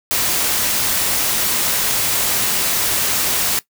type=noise; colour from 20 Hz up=white; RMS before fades=-18 dBFS; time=0.11-3.59 s; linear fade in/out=0 ms; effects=noise-tail reverb RT60 0.1 s tail -18 dB re dry